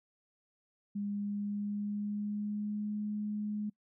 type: tone with pitch glide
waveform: sine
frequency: 203.3 to 209.6 Hz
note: G#3 to G#3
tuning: -37 to +16 cents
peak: -33 dBFS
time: 0.95-3.7 s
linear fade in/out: 10 ms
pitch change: +53 cents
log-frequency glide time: 1.07-2.92 s
effects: noise-tail reverb RT60 0.1 s tail -25 dB re dry